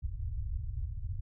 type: low-pass noise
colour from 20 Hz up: pink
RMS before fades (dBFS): -36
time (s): 0.02-1.21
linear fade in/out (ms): 10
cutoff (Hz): 110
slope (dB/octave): 48
effects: none